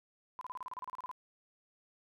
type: tone bursts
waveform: sine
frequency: 1010 Hz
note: B5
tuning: 39 cents sharp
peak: -39 dBFS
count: 14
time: 0.39-1.114 s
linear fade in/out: 0 ms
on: 22 ms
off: 32 ms
effects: none